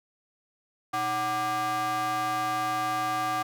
square ring-modulated tone, 217.3 Hz, A3, 21 cents flat, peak -24 dBFS, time 0.93-3.43 s, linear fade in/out 10 ms, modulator 965 Hz, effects none

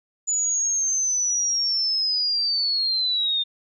sine linear sweep, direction down, 6960 to 3622 Hz, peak -20 dBFS, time 0.27-3.44 s, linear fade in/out 20 ms, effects none

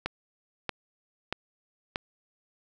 click train, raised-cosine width 0.3 ms, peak -13 dBFS, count 4, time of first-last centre 0.06-1.959 s, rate 1.58 Hz, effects none

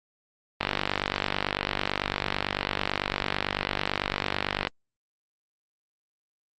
click train, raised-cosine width 0.3 ms, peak -8 dBFS, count 200, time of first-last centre 0.61-4.671 s, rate 49 Hz, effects Opus 24 kbps

